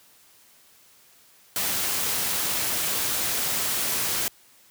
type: noise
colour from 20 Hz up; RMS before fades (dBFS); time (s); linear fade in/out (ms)
white; -26; 1.56-4.28; 0
effects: white hiss -56 dBFS RMS until 4.7 s + high-pass 60 Hz 12 dB/octave